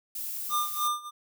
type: noise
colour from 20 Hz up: violet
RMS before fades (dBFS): -35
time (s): 0.15-0.88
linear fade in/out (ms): 5
type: tone with tremolo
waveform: square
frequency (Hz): 1200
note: D6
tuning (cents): +37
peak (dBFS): -25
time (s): 0.49-1.11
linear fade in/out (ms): 50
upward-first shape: sine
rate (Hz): 3.3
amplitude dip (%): 90
effects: none